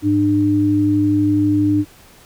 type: tone pair together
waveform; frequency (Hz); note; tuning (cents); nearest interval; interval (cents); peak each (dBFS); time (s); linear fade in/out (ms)
sine; 104.06 / 300; G#2 / D4; +4 / +37; octave + tritone; 1833; -20 / -13; 0.02-1.85; 50
effects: pink hiss -46 dBFS RMS until 2.25 s